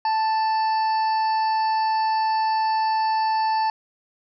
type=harmonic tone with a mistuned harmonic; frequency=880 Hz; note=A5; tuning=in tune; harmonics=1 / 2 / 3 / 5 / 6; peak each=-19 / -35 / -39 / -35 / -42 dBFS; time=0.05-3.7 s; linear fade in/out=2 ms; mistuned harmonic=5; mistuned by=+40 cents; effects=none